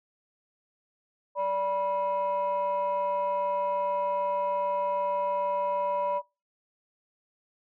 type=tone pair together; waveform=sine; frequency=581.5 / 978 Hz; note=D5 / B5; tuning=-17 / -17 cents; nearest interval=major sixth; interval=900 cents; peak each=-27 dBFS; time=1.35-6.22 s; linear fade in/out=50 ms; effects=noise-tail reverb RT60 0.3 s tail -25 dB re dry + tanh soft clip ceiling -21 dBFS